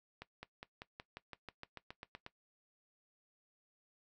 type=accelerating click train; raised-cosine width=0.3 ms; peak=-30 dBFS; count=14; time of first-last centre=0.22-2.264 s; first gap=210 ms; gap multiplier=0.95; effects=noise-tail reverb RT60 0.1 s tail -17 dB re dry